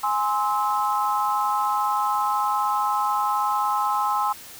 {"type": "chord", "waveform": "sine", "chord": "Ab augmented", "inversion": "none", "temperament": "equal with one note detuned", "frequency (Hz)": [830.6, 1046.5, 1297.4], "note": ["Ab5", "C6", "E6"], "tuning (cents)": [0, 0, -28], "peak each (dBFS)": [-24, -24, -26], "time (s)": [0.03, 4.33], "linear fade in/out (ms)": 10, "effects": ["white hiss -42 dBFS RMS until 4.59 s"]}